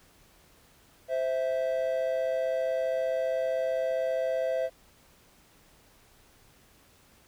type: tone pair together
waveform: triangle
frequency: 520.7 / 656 Hz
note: C5 / E5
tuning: -8 / -9 cents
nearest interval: major third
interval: 399 cents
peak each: -27 dBFS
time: 1.08-4.7 s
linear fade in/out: 50 ms
effects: pink hiss -60 dBFS RMS until 7.27 s